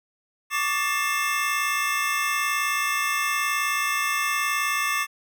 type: tone cluster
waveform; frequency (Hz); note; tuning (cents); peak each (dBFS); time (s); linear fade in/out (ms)
square; 1130 / 1189 / 1767 / 2128 / 2656; C#6 / D6 / A6 / C7 / E7; +33 / +21 / +7 / +29 / +12; -30; 0.5-5.07; 50
effects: none